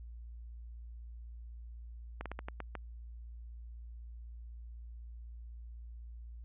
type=slowing click train; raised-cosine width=0.5 ms; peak=-25 dBFS; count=7; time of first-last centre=2.21-2.753 s; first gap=47 ms; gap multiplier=1.26; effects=added 58 Hz sine -45 dBFS peak until 6.44 s + resampled to 8000 Hz

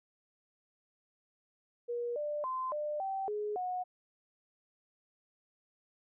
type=tone with pitch steps; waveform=sine; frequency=477.9 / 593 / 1034 / 598 / 774 / 419 / 730 Hz; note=A#4 / D5 / C6 / D5 / G5 / G#4 / F#5; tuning=+43 / +17 / -21 / +31 / -22 / +15 / -24 cents; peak=-33 dBFS; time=1.88-3.84 s; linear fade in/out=20 ms; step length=280 ms; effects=none

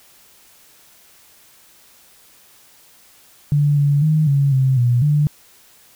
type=tone with pitch steps; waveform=sine; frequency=145.7 / 143.4 / 155.2 / 140.1 / 132.1 / 121.6 / 148 Hz; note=D3 / D3 / D#3 / C#3 / C3 / B2 / D3; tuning=-13 / -41 / -4 / +19 / +17 / -26 / +14 cents; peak=-12 dBFS; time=3.52-5.27 s; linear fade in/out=0 ms; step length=250 ms; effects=white hiss -50 dBFS RMS until 5.95 s

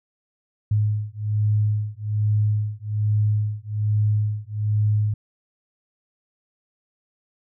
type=beating tone pair; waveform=sine; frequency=105.1 / 106.3 Hz; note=G#2 / G#2; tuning=+21 / +41 cents; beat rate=1.2 Hz; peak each=-22 dBFS; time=0.71-5.14 s; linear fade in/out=5 ms; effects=none

